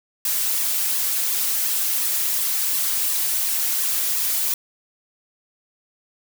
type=noise with flanger; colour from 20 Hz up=blue; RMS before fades=-22 dBFS; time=0.25-4.54 s; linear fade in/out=2 ms; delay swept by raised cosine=1.3 to 6.2 ms; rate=2.8 Hz; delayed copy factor=-0.85; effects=none